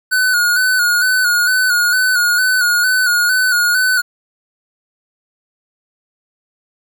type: tone with vibrato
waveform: square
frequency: 1472 Hz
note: F#6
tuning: 9 cents flat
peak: -12 dBFS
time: 0.11-4.02 s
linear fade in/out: 20 ms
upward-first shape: square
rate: 2.2 Hz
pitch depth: 41 cents each way
effects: 8-bit